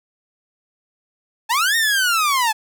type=linear two-way sweep; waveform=sawtooth; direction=up then down; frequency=841 to 1864.7 to 841 Hz; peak=-12 dBFS; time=1.49-2.53 s; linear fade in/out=20 ms; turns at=1.76 s; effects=none